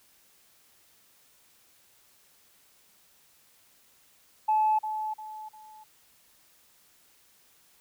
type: tone with echo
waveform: sine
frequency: 863 Hz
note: A5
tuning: 34 cents flat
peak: -20 dBFS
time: 4.48-4.79 s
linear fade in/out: 10 ms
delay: 350 ms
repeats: 3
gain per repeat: -9 dB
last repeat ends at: 5.84 s
effects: tanh soft clip ceiling -16 dBFS + white hiss -62 dBFS RMS until 7.8 s